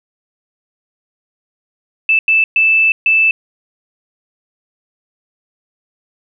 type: tone bursts at uneven times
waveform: sine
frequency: 2637 Hz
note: E7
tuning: in tune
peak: -8 dBFS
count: 4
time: 2.09-2.19 / 2.28-2.44 / 2.56-2.92 / 3.06-3.31 s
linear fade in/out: 2 ms
effects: none